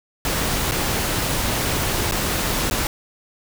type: noise with dropouts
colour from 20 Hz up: pink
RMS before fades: -22 dBFS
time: 0.25-2.87 s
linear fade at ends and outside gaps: 1 ms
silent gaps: 0.712-0.719 / 2.112-2.121 / 2.7-2.71 s
effects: none